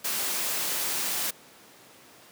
white noise, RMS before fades -29 dBFS, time 0.04-1.31 s, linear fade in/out 10 ms, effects pink hiss -52 dBFS RMS until 2.31 s + high-pass 200 Hz 12 dB/octave

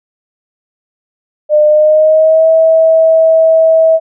sine tone with pitch glide, 603 to 646.3 Hz, D5 to E5, +46 to -34 cents, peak -4 dBFS, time 1.49-4 s, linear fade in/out 50 ms, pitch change +120 cents, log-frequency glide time 1.66-2.48 s, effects none

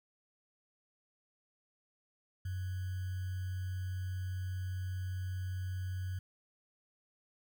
sine tone with sample-and-hold, 92.5 Hz, F#2, in tune, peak -35 dBFS, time 2.45-6.19 s, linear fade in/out 5 ms, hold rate 1575 Hz, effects none

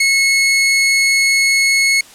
sawtooth tone, 2185 Hz, C#7, 26 cents flat, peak -7 dBFS, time 0-2.01 s, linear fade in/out 5 ms, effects white hiss -41 dBFS RMS until 2.14 s + low-pass 10000 Hz 12 dB/octave

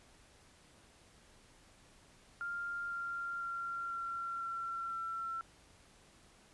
sine tone with pitch steps, 1396.9 / 1387.3 / 1377.7 / 1368.2 / 1358.7 / 1349.3 Hz, F6 / F6 / F6 / F6 / F6 / E6, 0 / -12 / -24 / -36 / -48 / +40 cents, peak -37 dBFS, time 2.41-5.41 s, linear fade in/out 0 ms, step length 500 ms, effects pink hiss -63 dBFS RMS until 6.53 s + resampled to 24000 Hz

